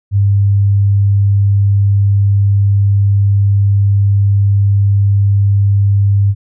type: tone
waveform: sine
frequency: 100 Hz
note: G2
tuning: 35 cents sharp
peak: -7 dBFS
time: 0.11-6.35 s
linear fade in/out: 50 ms
effects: none